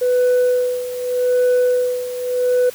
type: tone with tremolo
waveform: sine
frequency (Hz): 497.3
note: B4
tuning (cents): +12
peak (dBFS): -9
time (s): 0.01-2.7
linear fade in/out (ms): 10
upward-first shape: sine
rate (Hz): 0.83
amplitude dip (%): 80
effects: tanh soft clip ceiling -11 dBFS + white hiss -38 dBFS RMS until 2.74 s